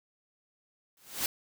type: noise with exponential growth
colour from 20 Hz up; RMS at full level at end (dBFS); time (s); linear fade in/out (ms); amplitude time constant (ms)
white; -27; 0.97-1.26; 1; 62
effects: none